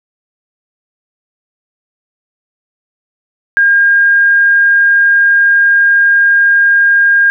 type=tone; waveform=sine; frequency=1614 Hz; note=G#6; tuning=50 cents flat; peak=-5 dBFS; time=3.57-7.3 s; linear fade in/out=0 ms; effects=none